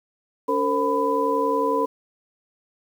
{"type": "tone cluster", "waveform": "sine", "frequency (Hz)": [283.2, 453, 524, 999], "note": ["C#4", "A#4", "C5", "B5"], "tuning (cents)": [37, -50, 2, 20], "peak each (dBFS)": [-27, -23, -27, -23], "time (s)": [0.48, 1.86], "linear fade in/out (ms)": 10, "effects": ["8-bit"]}